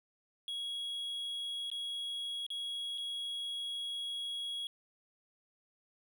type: tone with dropouts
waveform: triangle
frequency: 3322 Hz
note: G#7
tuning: in tune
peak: -35 dBFS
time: 0.48-4.67 s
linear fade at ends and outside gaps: 1 ms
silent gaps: 1.701-1.715 / 2.465-2.503 / 2.977-2.981 s
effects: none